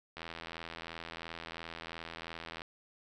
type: click train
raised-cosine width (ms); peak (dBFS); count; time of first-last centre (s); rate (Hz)
0.3; -26; 204; 0.17-2.619; 82.9
effects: none